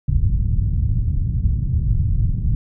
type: low-pass noise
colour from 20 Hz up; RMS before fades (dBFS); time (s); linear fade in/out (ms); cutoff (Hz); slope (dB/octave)
white; -18; 0.08-2.55; 5; 120; 24
effects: none